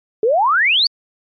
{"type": "exponential sweep", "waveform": "sine", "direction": "up", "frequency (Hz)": [414.6, 4699], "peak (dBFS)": -11, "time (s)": [0.23, 0.87], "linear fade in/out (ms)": 2, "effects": ["MP3 48 kbps"]}